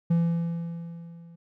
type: tone with level ramp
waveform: triangle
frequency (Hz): 168.5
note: E3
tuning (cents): +38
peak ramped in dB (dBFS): -16 to -44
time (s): 0.1-1.36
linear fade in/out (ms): 10
effects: none